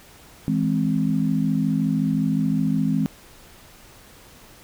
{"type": "chord", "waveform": "sine", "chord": "E augmented", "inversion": "none", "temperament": "equal with one note detuned", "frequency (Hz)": [162.26, 207.7, 261.6], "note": ["E3", "G#3", "B#3"], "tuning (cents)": [-27, 0, 0], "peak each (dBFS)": -23, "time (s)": [0.48, 3.06], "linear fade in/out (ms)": 0, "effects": ["pink hiss -48 dBFS RMS until 4.63 s"]}